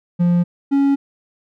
triangle tone pair in turn, 174.61 / 278.1 Hz, F3 / C#4, 0 / +6 cents, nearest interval minor sixth, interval 806 cents, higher second, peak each -10 dBFS, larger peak neither, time 0.19-0.44 / 0.71-0.96 s, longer neither, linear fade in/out 20 ms, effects none

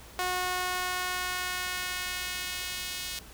sawtooth tone with high-pass filter sweep, 364.1 Hz, F#4, 28 cents flat, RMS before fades -33 dBFS, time 0.19-3.19 s, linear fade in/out 0 ms, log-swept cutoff 750 to 3300 Hz, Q 0.98, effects added 60 Hz sine -51 dBFS peak until 3.33 s + pink hiss -50 dBFS RMS until 3.33 s

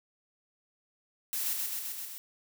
blue noise with echo, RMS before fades -33 dBFS, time 1.33-1.53 s, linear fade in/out 0 ms, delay 130 ms, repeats 5, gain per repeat -2 dB, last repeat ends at 2.18 s, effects none

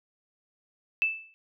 sine tone with exponential decay, 2637 Hz, E7, in tune, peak -19 dBFS, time 1.02-1.34 s, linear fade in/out 0 ms, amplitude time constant 68 ms, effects none

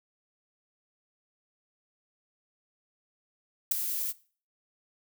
violet noise with ADSR envelope, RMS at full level -21 dBFS, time 3.71-4.13 s, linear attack 7 ms, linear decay 9 ms, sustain -11 dB, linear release 28 ms, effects noise-tail reverb RT60 0.4 s tail -19 dB re dry

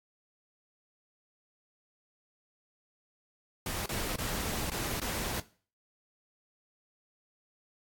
pink noise with dropouts, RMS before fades -35 dBFS, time 3.66-5.4 s, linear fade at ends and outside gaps 2 ms, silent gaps 3.86-3.891 / 4.159-4.184 / 4.7-4.717 / 5-5.016 s, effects noise-tail reverb RT60 0.4 s tail -17 dB re dry + AAC 64 kbps

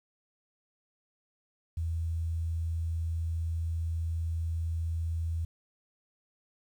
sine tone, 82.41 Hz, E2, in tune, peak -29 dBFS, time 1.77-5.45 s, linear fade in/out 5 ms, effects 10-bit

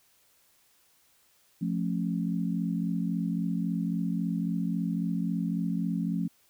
sine chord, F augmented, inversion none, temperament just, 174.61 / 218.3 / 272.8 Hz, F3 / A3 / C#4, 0 / -13 / -28 cents, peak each -29 / -32 / -34 dBFS, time 1.61-6.28 s, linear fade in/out 10 ms, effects white hiss -65 dBFS RMS until 6.49 s

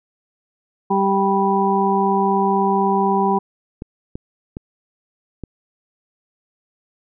harmonic tone, 196 Hz, G3, in tune, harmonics 1 / 2 / 4 / 5, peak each -20 / -20 / -20 / -20 dBFS, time 0.9-3.39 s, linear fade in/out 10 ms
clicks, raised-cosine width 3 ms, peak -16 dBFS, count 4, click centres 3.821 / 4.155 / 4.569 / 5.437 s
effects none

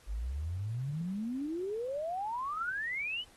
sine exponential sweep, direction up, 48 to 3087 Hz, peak -33 dBFS, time 0.06-3.25 s, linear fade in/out 50 ms, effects pink hiss -61 dBFS RMS until 3.36 s + AAC 32 kbps

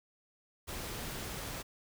pink noise, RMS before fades -41 dBFS, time 0.67-1.63 s, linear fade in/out 20 ms, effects none

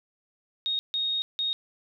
sine tone bursts at uneven times, 3729 Hz, A#7, in tune, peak -25 dBFS, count 3, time 0.66-0.79 / 0.94-1.22 / 1.39-1.53 s, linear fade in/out 0 ms, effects none

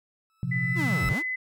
40% pulse tone with exponential growth, 1308 Hz, E6, 14 cents flat, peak -29 dBFS, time 0.3-1.09 s, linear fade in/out 0 ms, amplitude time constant 170 ms
sine chord, Bb suspended second, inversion none, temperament equal, 116.54 / 130.81 / 174.61 Hz, Bb2 / C3 / F3, 0 / 0 / 0 cents, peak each -34 / -28 / -31 dBFS, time 0.43-1.13 s, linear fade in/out 0 ms
sine tone with pitch glide, 2000 to 2020 Hz, B6 to B6, +21 to +39 cents, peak -27 dBFS, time 0.51-1.36 s, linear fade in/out 10 ms, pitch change +18 cents, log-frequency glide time 0.65-1.14 s
45% pulse linear two-way sweep, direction down then up, 370 to 36.4 to 370 Hz, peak -28 dBFS, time 0.75-1.23 s, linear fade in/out 50 ms, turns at 1.08 s
effects none

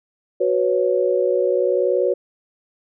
sine chord, F# suspended fourth, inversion none, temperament equal, 370 / 493.9 / 554.4 Hz, F#4 / B4 / C#5, 0 / 0 / 0 cents, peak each -20 dBFS, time 0.4-2.14 s, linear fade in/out 10 ms, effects none

